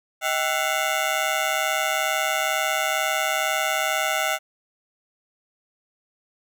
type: ring-modulated tone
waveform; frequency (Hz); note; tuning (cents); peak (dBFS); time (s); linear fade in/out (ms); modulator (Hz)
15% pulse; 704; F5; +14; -12; 0.21-4.39; 50; 71.1
effects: none